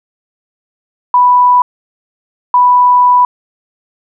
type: tone bursts at uneven times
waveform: sine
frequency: 987.8 Hz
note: B5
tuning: in tune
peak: -4 dBFS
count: 2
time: 1.14-1.62 / 2.54-3.25 s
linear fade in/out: 2 ms
effects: none